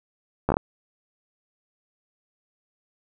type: slowing click train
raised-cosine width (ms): 1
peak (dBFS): -7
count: 5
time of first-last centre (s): 0.49-0.569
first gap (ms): 13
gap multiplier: 1.29
effects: none